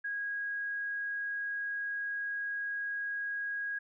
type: tone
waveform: sine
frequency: 1645 Hz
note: G#6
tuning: 17 cents flat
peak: -33 dBFS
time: 0.04-3.79 s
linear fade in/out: 10 ms
effects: none